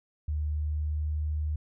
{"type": "tone with pitch glide", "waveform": "sine", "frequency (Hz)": [75.4, 76.1], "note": ["D2", "D#2"], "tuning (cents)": [46, -38], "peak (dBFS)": -27, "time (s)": [0.28, 1.56], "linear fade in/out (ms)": 5, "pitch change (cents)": 16, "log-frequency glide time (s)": [0.45, 1.12], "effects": []}